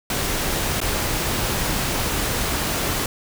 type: noise with dropouts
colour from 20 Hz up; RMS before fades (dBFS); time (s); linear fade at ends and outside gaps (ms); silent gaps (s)
pink; -23; 0.1-3.06; 2; 0.804-0.814
effects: none